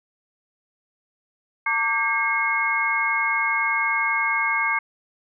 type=tone cluster; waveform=sine; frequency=906 / 1165 / 1602 / 2165 Hz; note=A#5 / D6 / G6 / C#7; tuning=-50 / -14 / +37 / -41 cents; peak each=-28 / -26 / -27 / -22 dBFS; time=1.66-4.79 s; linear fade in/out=5 ms; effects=none